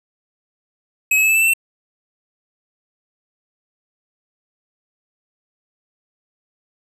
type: tone with pitch steps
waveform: square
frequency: 2551 / 2575 / 2599 / 2623 / 2647 / 2672 / 2696 Hz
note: D#7 / E7 / E7 / E7 / E7 / E7 / E7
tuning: +43 / -41 / -25 / -9 / +7 / +23 / +38 cents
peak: -13 dBFS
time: 1.11-1.537 s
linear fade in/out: 5 ms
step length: 61 ms
effects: none